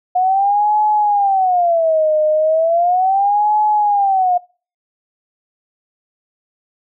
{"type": "tone with vibrato", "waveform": "sine", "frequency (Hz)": 722, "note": "F#5", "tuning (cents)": -43, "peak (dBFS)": -11, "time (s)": [0.15, 4.38], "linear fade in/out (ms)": 10, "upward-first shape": "sine", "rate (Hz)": 0.36, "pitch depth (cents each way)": 280, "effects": ["noise-tail reverb RT60 0.4 s tail -25 dB re dry"]}